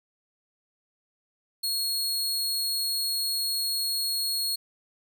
sawtooth tone, 4313 Hz, C#8, 48 cents flat, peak -23 dBFS, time 1.63-4.56 s, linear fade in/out 10 ms, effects none

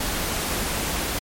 pink band-stop noise, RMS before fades -26 dBFS, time 0-1.19 s, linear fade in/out 5 ms, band 100 to 140 Hz, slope 96 dB/octave, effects MP3 64 kbps

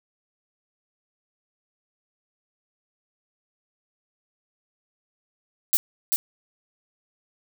violet noise with echo, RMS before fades -19 dBFS, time 5.73-5.77 s, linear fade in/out 0 ms, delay 390 ms, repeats 1, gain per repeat -3 dB, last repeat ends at 6.16 s, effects none

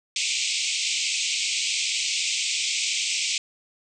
pink band-pass noise, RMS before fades -26 dBFS, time 0.16-3.38 s, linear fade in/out 2 ms, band 2200 to 8200 Hz, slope 96 dB/octave, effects none

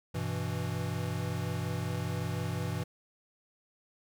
square chord, E minor, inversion first, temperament equal, 98 / 123.47 / 164.81 Hz, G2 / B2 / E3, 0 / 0 / 0 cents, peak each -37 / -37 / -37 dBFS, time 0.14-2.84 s, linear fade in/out 10 ms, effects none

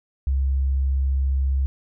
sine tone, 67.3 Hz, C2, 49 cents sharp, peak -18 dBFS, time 0.27-1.66 s, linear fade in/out 0 ms, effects none

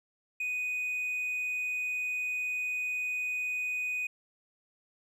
sine tone with hard clipping, 2489 Hz, D#7, in tune, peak -31 dBFS, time 0.4-4.07 s, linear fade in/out 5 ms, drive 2 dB, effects none

